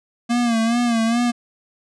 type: tone with vibrato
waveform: square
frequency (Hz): 233.1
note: A#3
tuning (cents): 0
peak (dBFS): -17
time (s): 0.29-1.32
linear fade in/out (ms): 20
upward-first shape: sine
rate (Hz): 2.4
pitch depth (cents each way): 69
effects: resampled to 22050 Hz